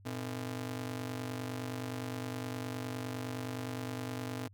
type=ring-modulated tone; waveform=sawtooth; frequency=187.3 Hz; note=F#3; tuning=21 cents sharp; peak=-30 dBFS; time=0.05-4.48 s; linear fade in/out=10 ms; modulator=68.8 Hz; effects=added 98 Hz sine -55 dBFS peak until 4.53 s